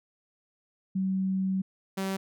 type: tone pair in turn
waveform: sine / sawtooth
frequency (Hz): 190 / 192.54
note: F#3 / G3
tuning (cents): +46 / -31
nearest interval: unison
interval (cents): 23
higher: second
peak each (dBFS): -25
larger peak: neither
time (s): 0.95-1.62 / 1.97-2.17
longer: first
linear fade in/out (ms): 10
effects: none